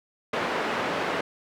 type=band-pass noise; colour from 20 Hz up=pink; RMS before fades=-28 dBFS; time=0.33-1.21 s; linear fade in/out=5 ms; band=310 to 2200 Hz; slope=12 dB/octave; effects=none